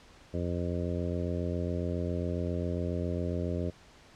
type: harmonic tone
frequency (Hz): 87.31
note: F2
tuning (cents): 0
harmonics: 1 / 2 / 3 / 4 / 5 / 6 / 7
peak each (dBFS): -33 / -36 / -38 / -39 / -40 / -41 / -41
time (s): 0.33-3.71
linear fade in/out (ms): 20
effects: pink hiss -56 dBFS RMS until 4.15 s + low-pass 6000 Hz 12 dB/octave